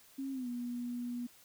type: tone with pitch glide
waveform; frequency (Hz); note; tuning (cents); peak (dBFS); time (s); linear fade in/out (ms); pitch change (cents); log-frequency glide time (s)
sine; 270.5 to 242.4; C#4 to B3; -42 to -32; -36; 0.18-1.27; 10; -190; 0.32-0.48
effects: white hiss -61 dBFS RMS until 1.44 s